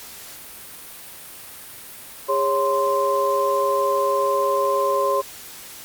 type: tone cluster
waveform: sine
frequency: 405.8 / 552 / 1042 Hz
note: G#4 / C#5 / C6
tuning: -40 / -7 / -7 cents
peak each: -24 / -21 / -21 dBFS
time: 2.28-5.22 s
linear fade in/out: 20 ms
effects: white hiss -39 dBFS RMS until 5.84 s + Opus 48 kbps